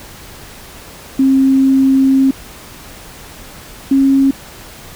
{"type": "tone pair in turn", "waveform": "sine", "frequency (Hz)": [267.6, 271.5], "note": ["C4", "C#4"], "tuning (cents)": [39, -36], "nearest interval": "unison", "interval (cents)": 25, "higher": "second", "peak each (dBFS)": -7, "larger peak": "neither", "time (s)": [[1.19, 2.31], [3.91, 4.31]], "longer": "first", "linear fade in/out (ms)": 5, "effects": ["pink hiss -35 dBFS RMS until 4.95 s"]}